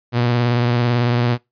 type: tone with vibrato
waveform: sawtooth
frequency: 120.6 Hz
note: B2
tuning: 41 cents flat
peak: -11 dBFS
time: 0.12-1.38 s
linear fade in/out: 50 ms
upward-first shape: triangle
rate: 18 Hz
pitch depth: 47 cents each way
effects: noise-tail reverb RT60 0.2 s tail -23 dB re dry + resampled to 11025 Hz